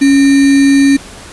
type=tone with sample-and-hold; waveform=sine; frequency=277.2 Hz; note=C#4; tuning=in tune; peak=-4 dBFS; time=0.01-0.97 s; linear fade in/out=10 ms; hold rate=2100 Hz; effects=pink hiss -32 dBFS RMS until 1.32 s + resampled to 24000 Hz